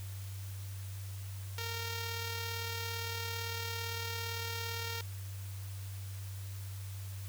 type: tone with amplitude modulation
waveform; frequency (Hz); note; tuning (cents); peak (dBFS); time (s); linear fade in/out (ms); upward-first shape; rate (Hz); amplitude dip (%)
5% pulse; 461.7; A#4; -17; -25; 1.58-5.01; 2; sine; 37.7; 35
effects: added 97 Hz sine -40 dBFS peak until 7.28 s + white hiss -53 dBFS RMS until 7.28 s